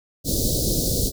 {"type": "band-stop noise", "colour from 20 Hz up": "pink", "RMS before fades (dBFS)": -22, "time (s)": [0.24, 1.12], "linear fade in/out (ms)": 50, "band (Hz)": [570, 4000], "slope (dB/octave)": 48, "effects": []}